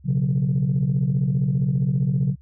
sine chord, B suspended second, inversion none, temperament equal with one note detuned, 123.47 / 138.59 / 182.87 Hz, B2 / C#3 / F#3, 0 / 0 / -20 cents, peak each -24 / -19 / -23 dBFS, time 0.04-2.36 s, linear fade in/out 50 ms, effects tanh soft clip ceiling -13 dBFS + added 69 Hz sine -47 dBFS peak until 2.41 s

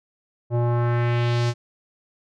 square tone with low-pass filter sweep, 119.5 Hz, A#2, 43 cents sharp, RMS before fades -21 dBFS, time 0.5-1.54 s, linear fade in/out 50 ms, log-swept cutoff 630 to 6300 Hz, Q 1.5, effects none

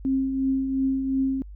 sine tone with tremolo, 266.8 Hz, C4, 34 cents sharp, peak -19 dBFS, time 0.05-1.42 s, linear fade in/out 0 ms, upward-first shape triangle, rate 2.8 Hz, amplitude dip 50%, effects added 50 Hz sine -38 dBFS peak until 1.55 s

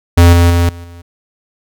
square tone with level steps, 86.1 Hz, F2, 24 cents flat, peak -3 / -6 / -9 / -28 / -32 dBFS, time 0.17-1.02 s, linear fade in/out 10 ms, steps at 0.33 / 0.5 / 0.69 / 0.84 s, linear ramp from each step 2 ms, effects none

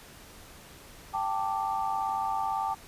sine chord, G suspended second, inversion none, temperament just, 784 / 882 / 1176 Hz, G5 / A5 / D6, 0 / +4 / +2 cents, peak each -31 / -31 / -34 dBFS, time 1.13-2.75 s, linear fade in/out 20 ms, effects pink hiss -50 dBFS RMS until 2.87 s + resampled to 32000 Hz

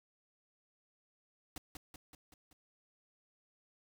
pink noise with echo, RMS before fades -44 dBFS, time 1.56-1.58 s, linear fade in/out 2 ms, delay 190 ms, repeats 5, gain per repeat -4 dB, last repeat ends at 2.53 s, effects none

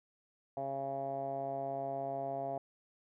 10% pulse tone with low-pass filter, 136.7 Hz, C#3, 24 cents flat, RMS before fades -38 dBFS, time 0.57-2.58 s, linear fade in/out 2 ms, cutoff 710 Hz, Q 6.5, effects none

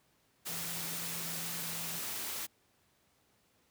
sine tone in noise, 167.6 Hz, E3, 29 cents sharp, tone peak -47 dBFS, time 0.48-2 s, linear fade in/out 20 ms, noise white, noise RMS -39 dBFS, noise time 0.45-2.47 s, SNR -11 dB, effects pink hiss -71 dBFS RMS until 3.7 s + high-pass 80 Hz 12 dB/octave

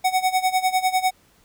square tone with tremolo, 746 Hz, F#5, 14 cents sharp, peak -16 dBFS, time 0.04-1.11 s, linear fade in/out 10 ms, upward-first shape sine, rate 10 Hz, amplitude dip 85%, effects pink hiss -58 dBFS RMS until 1.44 s

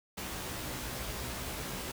pink noise with comb filter, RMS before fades -39 dBFS, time 0.17-1.92 s, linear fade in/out 10 ms, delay 16 ms, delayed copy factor +0.7, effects none

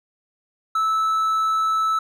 triangle tone, 1309 Hz, E6, 13 cents flat, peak -16 dBFS, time 0.75-1.99 s, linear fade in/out 5 ms, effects none

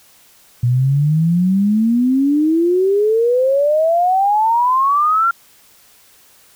sine exponential sweep, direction up, 118.8 to 1392 Hz, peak -11 dBFS, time 0.63-5.31 s, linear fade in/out 5 ms, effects white hiss -49 dBFS RMS until 6.55 s

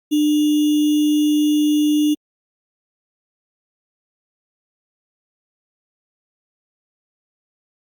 sine tone with sample-and-hold, 299.4 Hz, D4, 33 cents sharp, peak -13 dBFS, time 0.11-2.15 s, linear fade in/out 20 ms, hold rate 3150 Hz, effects Opus 48 kbps

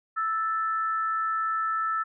sine tone pair together, 1318.5 / 1760 Hz, E6 / A6, 0 / 0 cents, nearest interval perfect fourth, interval 500 cents, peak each -25 / -34 dBFS, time 0.16-2.04 s, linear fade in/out 20 ms, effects none

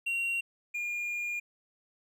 triangle tone pair in turn, 2750 / 2419 Hz, F7 / D#7, -27 / -49 cents, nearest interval major second, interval 222 cents, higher first, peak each -27 / -30 dBFS, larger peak first, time 0.06-0.41 / 0.74-1.4 s, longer second, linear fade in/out 10 ms, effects none

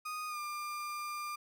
35% pulse tone with pitch glide, 1240 to 1196.4 Hz, D#6 to D6, -6 to +32 cents, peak -36 dBFS, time 0.05-1.36 s, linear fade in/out 10 ms, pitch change -62 cents, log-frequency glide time 0.28-0.39 s, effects none

